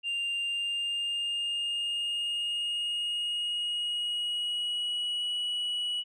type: tone with pitch glide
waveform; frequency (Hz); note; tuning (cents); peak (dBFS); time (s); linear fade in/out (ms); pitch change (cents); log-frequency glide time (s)
sine; 2794 to 2931; F7 to F#7; 0 to -17; -26; 0.03-6.04; 50; +83; 0.41-5.36
effects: tanh soft clip ceiling -28 dBFS